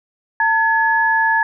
sine tone pair together, 900.5 / 1700 Hz, A5 / G#6, +40 / +40 cents, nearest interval major seventh, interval 1100 cents, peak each -16 / -15 dBFS, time 0.4-1.43 s, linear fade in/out 2 ms, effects none

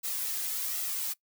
blue noise with flanger, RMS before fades -33 dBFS, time 0.03-1.14 s, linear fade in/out 20 ms, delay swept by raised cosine 1.5 to 2.5 ms, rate 1.3 Hz, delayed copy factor +0.5, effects noise-tail reverb RT60 0.1 s tail -20 dB re dry

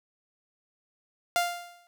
sawtooth tone with exponential decay, 698.5 Hz, F5, in tune, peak -17 dBFS, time 1.36-1.87 s, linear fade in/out 0 ms, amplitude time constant 110 ms, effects none

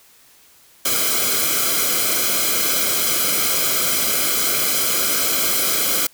white noise with comb filter, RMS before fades -19 dBFS, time 0.85-6.07 s, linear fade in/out 5 ms, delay 1.1 ms, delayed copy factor -0.9, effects white hiss -51 dBFS RMS until 6.13 s

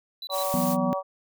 triangle tone bursts, 3973 Hz, B7, 10 cents sharp, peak -32 dBFS, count 3, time 0.22-0.429 s, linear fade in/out 2 ms, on 51 ms, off 28 ms
harmonic tone, 189.8 Hz, F#3, 44 cents sharp, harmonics 3 / 4 / 5 / 6, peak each -28 / -33 / -35 / -32 dBFS, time 0.29-1.03 s, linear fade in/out 50 ms
blue noise, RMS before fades -33 dBFS, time 0.31-0.77 s, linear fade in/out 50 ms
sine chord, E suspended second, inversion none, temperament equal, 164.81 / 185 / 246.9 Hz, E3 / F#3 / B3, 0 / 0 / 0 cents, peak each -32 / -28 / -26 dBFS, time 0.54-0.93 s, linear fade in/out 0 ms
effects none

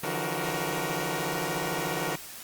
10% pulse tone cluster, 146.6 / 163.6 / 177.2 / 373.9 / 470.7 Hz, D3 / E3 / F3 / F#4 / A#4, -3 / -13 / +25 / +18 / +17 cents, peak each -27 dBFS, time 0.03-2.16 s, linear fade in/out 5 ms, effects white hiss -43 dBFS RMS until 2.43 s + Opus 32 kbps

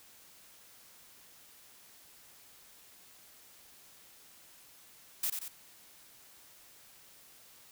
blue noise with echo, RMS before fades -32 dBFS, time 5.23-5.3 s, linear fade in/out 5 ms, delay 91 ms, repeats 2, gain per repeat -5 dB, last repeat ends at 5.482 s, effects white hiss -58 dBFS RMS until 7.71 s

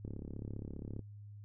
click train, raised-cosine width 3 ms, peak -30 dBFS, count 34, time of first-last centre 0.05-0.993 s, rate 35 Hz, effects noise-tail reverb RT60 0.1 s tail -19 dB re dry + added 103 Hz sine -48 dBFS peak until 1.44 s

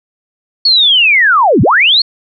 sine linear two-way sweep, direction down then up, 4435 to 87.1 to 4435 Hz, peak -5 dBFS, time 0.65-2.02 s, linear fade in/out 5 ms, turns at 1.62 s, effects none

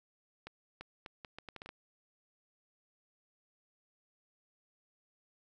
accelerating click train, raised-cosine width 0.3 ms, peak -29 dBFS, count 10, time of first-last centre 0.47-1.691 s, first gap 340 ms, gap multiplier 0.74, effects none

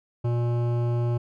sine tone with hard clipping, 119.4 Hz, A#2, 42 cents sharp, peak -24 dBFS, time 0.24-1.18 s, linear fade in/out 10 ms, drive 14 dB, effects none

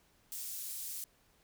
pink high-pass noise, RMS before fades -42 dBFS, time 0.32-1.04 s, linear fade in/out 0 ms, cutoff 8300 Hz, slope 12 dB/octave, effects pink hiss -69 dBFS RMS until 1.43 s

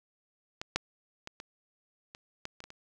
clicks, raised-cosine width 0.2 ms, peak -19 / -10 / -23 / -25 / -28 / -20 / -27 / -28 / -30 dBFS, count 9, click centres 0.615 / 0.76 / 1.274 / 1.401 / 2.149 / 2.454 / 2.604 / 2.64 / 2.704 s, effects none

